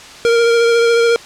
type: tone with vibrato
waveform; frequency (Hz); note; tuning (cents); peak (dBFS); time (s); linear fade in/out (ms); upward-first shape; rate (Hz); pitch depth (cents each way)
square; 466.2; A#4; 0; -10; 0.25-1.16; 0; triangle; 14; 21
effects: white hiss -35 dBFS RMS until 1.25 s + low-pass 6000 Hz 12 dB/octave